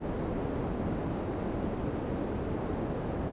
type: low-pass noise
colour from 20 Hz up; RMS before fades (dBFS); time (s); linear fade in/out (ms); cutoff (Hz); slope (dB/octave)
white; -33; 0-3.32; 50; 420; 12
effects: resampled to 8000 Hz